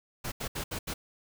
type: noise bursts at uneven times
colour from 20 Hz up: pink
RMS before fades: -35 dBFS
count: 5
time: 0.24-0.32 / 0.4-0.48 / 0.55-0.64 / 0.71-0.79 / 0.87-0.94 s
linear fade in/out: 10 ms
effects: none